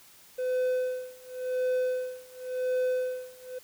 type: tone with tremolo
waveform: triangle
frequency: 507 Hz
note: B4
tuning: 45 cents sharp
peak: -22 dBFS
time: 0.38-3.59 s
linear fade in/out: 10 ms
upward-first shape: sine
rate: 0.92 Hz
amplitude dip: 95%
effects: white hiss -55 dBFS RMS until 3.63 s